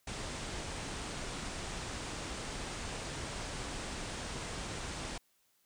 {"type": "low-pass noise", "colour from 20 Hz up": "pink", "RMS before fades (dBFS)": -41, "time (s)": [0.07, 5.18], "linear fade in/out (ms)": 5, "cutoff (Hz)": 9400, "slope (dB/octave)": 96, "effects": ["white hiss -73 dBFS RMS until 5.65 s"]}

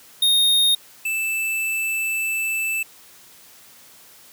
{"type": "tone pair in turn", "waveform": "square", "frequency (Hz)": [3700, 2641], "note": ["A#7", "E7"], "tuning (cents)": [-14, 3], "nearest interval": "tritone", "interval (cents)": 583, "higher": "first", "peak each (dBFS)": [-15, -22], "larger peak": "first", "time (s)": [[0.22, 0.75], [1.05, 2.83]], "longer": "second", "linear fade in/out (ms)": 5, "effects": ["white hiss -48 dBFS RMS until 4.32 s", "high-pass 80 Hz 12 dB/octave"]}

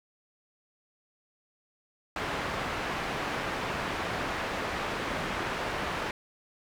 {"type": "low-pass noise", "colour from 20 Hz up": "white", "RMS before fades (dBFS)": -33, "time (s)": [2.16, 6.11], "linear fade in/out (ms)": 2, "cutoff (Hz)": 1700, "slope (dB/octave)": 12, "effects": []}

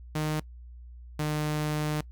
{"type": "tone pair in turn", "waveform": "sawtooth", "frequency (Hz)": [153.7, 151.5], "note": ["D#3", "D#3"], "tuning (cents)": [-21, -46], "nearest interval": "unison", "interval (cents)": 25, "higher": "first", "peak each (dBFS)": -23, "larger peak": "neither", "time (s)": [[0.15, 0.4], [1.19, 2.01]], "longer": "second", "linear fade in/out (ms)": 5, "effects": ["noise-tail reverb RT60 0.1 s tail -22 dB re dry", "added 60 Hz sine -43 dBFS peak until 2.11 s"]}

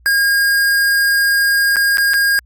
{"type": "tone with dropouts", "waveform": "square", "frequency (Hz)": 1623, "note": "G#6", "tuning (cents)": -40, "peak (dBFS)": -12, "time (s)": [0.06, 2.39], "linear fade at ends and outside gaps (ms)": 0, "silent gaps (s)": [[1.759, 1.767], [1.972, 1.982], [2.135, 2.14]], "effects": ["added 60 Hz sine -45 dBFS peak until 2.45 s", "Opus 48 kbps"]}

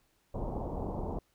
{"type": "low-pass noise", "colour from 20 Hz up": "pink", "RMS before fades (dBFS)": -36, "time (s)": [0.34, 1.19], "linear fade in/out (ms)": 5, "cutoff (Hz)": 960, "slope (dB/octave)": 48, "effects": ["pink hiss -72 dBFS RMS until 1.34 s"]}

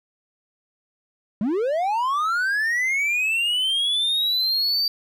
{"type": "linear sweep", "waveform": "triangle", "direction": "up", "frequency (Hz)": [189, 4663], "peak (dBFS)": -18, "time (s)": [1.41, 4.88], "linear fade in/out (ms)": 2, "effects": []}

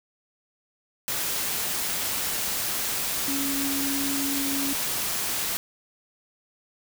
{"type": "tone in noise", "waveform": "sine", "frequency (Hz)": 277.2, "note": "C#4", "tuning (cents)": 0, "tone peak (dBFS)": -28, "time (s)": [3.28, 4.73], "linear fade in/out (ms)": 0, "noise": "white", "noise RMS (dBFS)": -28, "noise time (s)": [1.08, 5.57], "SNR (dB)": -3, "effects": []}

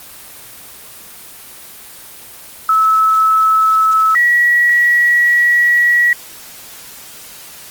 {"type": "tone pair in turn", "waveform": "sine", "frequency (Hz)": [1300, 1924.9], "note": ["E6", "B6"], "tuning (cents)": [-24, -45], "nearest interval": "perfect fifth", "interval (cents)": 679, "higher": "second", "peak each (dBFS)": -8, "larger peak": "neither", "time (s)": [[2.69, 4.15], [4.15, 6.13]], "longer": "second", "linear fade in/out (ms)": 2, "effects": ["white hiss -35 dBFS RMS until 7.7 s", "Opus 24 kbps"]}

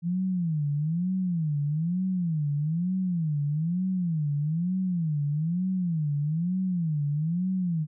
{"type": "tone with vibrato", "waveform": "sine", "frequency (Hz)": 164.7, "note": "E3", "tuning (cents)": -1, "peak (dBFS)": -24, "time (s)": [0.02, 7.87], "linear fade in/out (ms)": 50, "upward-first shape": "sine", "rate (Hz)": 1.1, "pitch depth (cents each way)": 230, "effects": []}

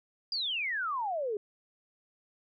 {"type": "exponential sweep", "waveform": "sine", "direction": "down", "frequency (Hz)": [4904, 398.4], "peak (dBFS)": -30, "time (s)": [0.32, 1.37], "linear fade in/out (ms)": 2, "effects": []}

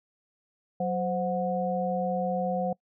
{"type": "tone cluster", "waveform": "sine", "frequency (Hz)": [184.5, 521, 730], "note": ["F#3", "C5", "F#5"], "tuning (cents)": [-5, -7, -24], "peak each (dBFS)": -30, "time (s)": [0.8, 2.73], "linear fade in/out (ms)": 5, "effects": ["noise-tail reverb RT60 0.1 s tail -24 dB re dry"]}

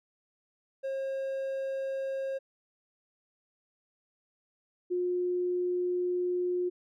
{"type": "tone pair in turn", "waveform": ["triangle", "sine"], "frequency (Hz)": [538, 358.1], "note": ["C5", "F4"], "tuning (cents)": [48, 43], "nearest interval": "perfect fifth", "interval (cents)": 705, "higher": "first", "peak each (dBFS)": [-29, -27], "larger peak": "second", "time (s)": [[0.83, 2.39], [4.9, 6.7]], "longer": "second", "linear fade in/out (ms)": 20, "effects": []}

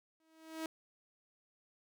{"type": "tone with exponential growth", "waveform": "sawtooth", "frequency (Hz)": 320.2, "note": "D#4", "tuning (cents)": 50, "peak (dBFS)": -32, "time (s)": [0.2, 0.66], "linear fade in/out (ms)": 2, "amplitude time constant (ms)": 100, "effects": []}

